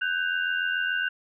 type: tone cluster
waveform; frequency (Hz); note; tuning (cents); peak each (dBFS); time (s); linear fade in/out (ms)
sine; 1501 / 1588 / 2795; F#6 / G6 / F7; +24 / +22 / +1; -26 / -30 / -33; 0.01-1.09; 10
effects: none